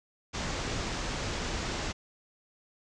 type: low-pass noise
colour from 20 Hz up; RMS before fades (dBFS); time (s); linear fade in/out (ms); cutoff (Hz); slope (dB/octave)
pink; -34; 0.33-1.93; 20; 7300; 48
effects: none